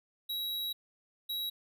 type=tone bursts at uneven times; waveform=square; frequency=3869 Hz; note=B7; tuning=36 cents flat; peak=-34 dBFS; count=2; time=0.29-0.73 / 1.29-1.5 s; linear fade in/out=10 ms; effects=none